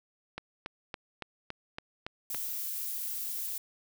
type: click train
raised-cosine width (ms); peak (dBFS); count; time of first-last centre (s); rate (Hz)
0.3; -21; 8; 0.38-2.346; 3.56
type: noise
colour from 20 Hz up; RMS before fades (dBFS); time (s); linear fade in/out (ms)
violet; -36; 2.3-3.58; 2
effects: none